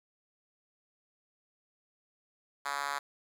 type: tone with high-pass filter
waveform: 5% pulse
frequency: 141.8 Hz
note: C#3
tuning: 40 cents sharp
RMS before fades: -35 dBFS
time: 2.65-2.99 s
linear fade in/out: 10 ms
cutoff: 1000 Hz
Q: 1.6
effects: low-pass 12000 Hz 12 dB/octave + 9-bit